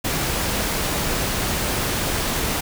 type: noise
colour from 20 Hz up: pink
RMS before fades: -23 dBFS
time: 0.04-2.61 s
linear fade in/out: 10 ms
effects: none